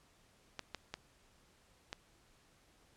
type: clicks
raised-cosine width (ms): 0.2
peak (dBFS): -23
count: 4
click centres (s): 0.593 / 0.747 / 0.94 / 1.929
effects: pink hiss -68 dBFS RMS until 2.96 s + low-pass 10000 Hz 12 dB/octave